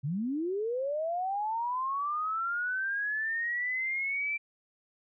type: linear sweep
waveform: sine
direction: up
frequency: 127.7 to 2349 Hz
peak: -29 dBFS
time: 0.03-4.38 s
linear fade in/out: 20 ms
effects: none